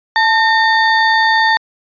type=ring-modulated tone; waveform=square; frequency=1354 Hz; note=E6; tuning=46 cents sharp; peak=-7 dBFS; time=0.16-1.57 s; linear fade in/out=0 ms; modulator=473 Hz; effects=resampled to 11025 Hz